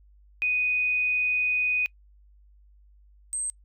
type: tone pair in turn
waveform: sine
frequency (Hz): 2489 / 8295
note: D#7 / C9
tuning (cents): 0 / -16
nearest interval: octave + major sixth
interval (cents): 2084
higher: second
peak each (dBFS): -22 / -27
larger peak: first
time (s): 0.42-1.86 / 3.33-3.5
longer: first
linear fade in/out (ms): 0
effects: noise-tail reverb RT60 0.1 s tail -25 dB re dry + added 50 Hz sine -53 dBFS peak until 3.64 s